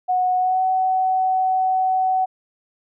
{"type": "tone with pitch glide", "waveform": "sine", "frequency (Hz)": [734, 751.2], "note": ["F#5", "F#5"], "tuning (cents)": [-14, 26], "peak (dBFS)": -16, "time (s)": [0.08, 2.26], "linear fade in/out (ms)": 20, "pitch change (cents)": 40, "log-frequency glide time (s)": [0.37, 0.62], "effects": []}